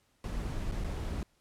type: noise with dropouts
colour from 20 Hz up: brown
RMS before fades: -35 dBFS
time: 0.24-1.23 s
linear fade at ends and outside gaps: 1 ms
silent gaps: 0.714-0.72 / 0.839-0.844 s
effects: pink hiss -71 dBFS RMS until 1.4 s + low-pass 12000 Hz 12 dB/octave